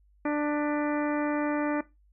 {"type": "harmonic tone with a mistuned harmonic", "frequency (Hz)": 295.9, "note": "D4", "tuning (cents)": 13, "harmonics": [1, 2, 3, 4, 5, 6, 7, 8], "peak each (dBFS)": [-26, -32, -36, -38, -40, -42, -43, -44], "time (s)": [0.25, 1.81], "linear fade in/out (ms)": 5, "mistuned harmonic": 7, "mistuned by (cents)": -63, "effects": ["noise-tail reverb RT60 0.2 s tail -17 dB re dry", "added 50 Hz sine -59 dBFS peak until 2.12 s"]}